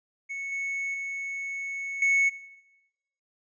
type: tone with level steps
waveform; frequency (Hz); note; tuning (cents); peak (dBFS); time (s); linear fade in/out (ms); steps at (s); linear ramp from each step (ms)
triangle; 2208; C#7; -7; -30 / -27 / -30 / -18; 0.29-2.3; 20; 0.52 / 0.94 / 2.02; 2
effects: noise-tail reverb RT60 1.0 s tail -19 dB re dry + resampled to 16000 Hz